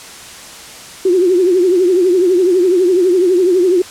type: tone with vibrato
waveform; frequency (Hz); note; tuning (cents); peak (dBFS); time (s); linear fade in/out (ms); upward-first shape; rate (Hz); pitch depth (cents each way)
sine; 363.1; F#4; -33; -8; 1.05-3.82; 5; triangle; 12; 120
effects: white hiss -33 dBFS RMS until 3.9 s + low-pass 9000 Hz 12 dB/octave